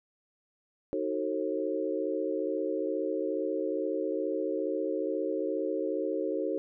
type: chord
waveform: sine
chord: D# diminished seventh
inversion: none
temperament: just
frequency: 311.1 / 373.4 / 448 / 537.6 Hz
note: D#4 / F#4 / A4 / C5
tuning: 0 / +16 / +31 / +47 cents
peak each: -34 dBFS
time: 0.93-6.58 s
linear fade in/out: 0 ms
effects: none